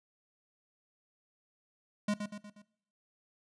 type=tone with echo; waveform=square; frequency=207.7 Hz; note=G#3; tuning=in tune; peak=-29 dBFS; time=2.08-2.14 s; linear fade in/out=5 ms; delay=120 ms; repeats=4; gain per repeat=-6 dB; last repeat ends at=2.62 s; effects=noise-tail reverb RT60 0.6 s tail -18 dB re dry + resampled to 22050 Hz